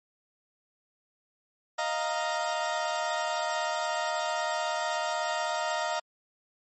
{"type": "chord", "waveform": "30% pulse", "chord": "Eb suspended second", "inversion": "none", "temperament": "equal", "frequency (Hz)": [622.3, 698.5, 932.3], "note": ["Eb5", "F5", "Bb5"], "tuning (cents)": [0, 0, 0], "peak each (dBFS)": -30, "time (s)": [1.78, 6], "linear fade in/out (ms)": 10, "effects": ["MP3 32 kbps"]}